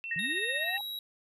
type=tone with vibrato; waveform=sine; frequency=2677 Hz; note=E7; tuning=26 cents sharp; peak=-36 dBFS; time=0.04-0.78 s; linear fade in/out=0 ms; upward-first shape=sine; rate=7.3 Hz; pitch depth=17 cents each way
type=tone with tremolo; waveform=sine; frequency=1864.7 Hz; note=A#6; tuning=in tune; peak=-28 dBFS; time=0.11-0.77 s; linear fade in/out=2 ms; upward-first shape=triangle; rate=16 Hz; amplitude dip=70%
type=linear sweep; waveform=sine; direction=up; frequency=151.1 to 830.6 Hz; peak=-38 dBFS; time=0.16-0.81 s; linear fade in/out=2 ms
type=tone with pitch glide; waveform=square; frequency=3717 to 3861 Hz; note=A#7 to B7; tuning=-6 to -40 cents; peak=-36 dBFS; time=0.19-0.99 s; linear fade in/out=2 ms; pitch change=+66 cents; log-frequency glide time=0.57-0.69 s
effects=none